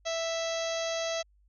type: harmonic tone with a mistuned harmonic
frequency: 659.3 Hz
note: E5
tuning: in tune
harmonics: 1 / 2 / 3 / 4 / 5 / 6 / 7 / 8 / 9 / 10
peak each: -31 / -42 / -41 / -43 / -41 / -42 / -45 / -46 / -44 / -44 dBFS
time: 0.05-1.23 s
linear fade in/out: 20 ms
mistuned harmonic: 10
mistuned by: -39 cents
effects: added 50 Hz sine -61 dBFS peak until 1.48 s